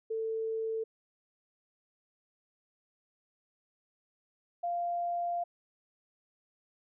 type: tone pair in turn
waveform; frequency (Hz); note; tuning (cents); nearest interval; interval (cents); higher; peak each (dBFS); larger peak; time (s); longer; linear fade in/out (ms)
sine; 445.5 / 695.2; A4 / F5; +22 / -8; minor sixth; 770; second; -31 / -30; second; 0.1-0.84 / 4.63-5.44; second; 10
effects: none